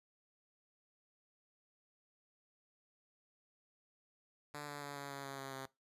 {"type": "tone with pitch steps", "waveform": "5% pulse", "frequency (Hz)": [146.83, 144.89, 142.98, 141.09, 139.23, 137.39, 135.58, 133.79], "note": ["D3", "D3", "D3", "C#3", "C#3", "C#3", "C#3", "C3"], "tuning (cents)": [0, -23, -46, 31, 8, -15, -38, 39], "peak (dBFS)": -33, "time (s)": [4.54, 5.66], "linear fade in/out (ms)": 5, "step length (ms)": 140, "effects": ["noise-tail reverb RT60 0.2 s tail -20 dB re dry", "resampled to 32000 Hz"]}